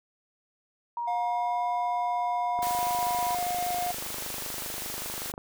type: tone with pitch glide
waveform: sine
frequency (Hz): 947 to 977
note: A#5 to B5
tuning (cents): +27 to -19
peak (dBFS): -29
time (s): 0.97-3.35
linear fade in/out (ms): 2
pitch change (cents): +54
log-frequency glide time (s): 1.12-1.66
type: tone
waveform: triangle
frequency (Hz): 713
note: F5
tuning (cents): +36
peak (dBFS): -26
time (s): 1.07-3.92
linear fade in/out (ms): 10
type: click train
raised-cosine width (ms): 1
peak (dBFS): -25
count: 71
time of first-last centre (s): 2.59-5.379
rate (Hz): 25.1
type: high-pass noise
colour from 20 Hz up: white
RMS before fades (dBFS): -36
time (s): 2.62-5.32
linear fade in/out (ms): 5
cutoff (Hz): 350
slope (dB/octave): 12
effects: none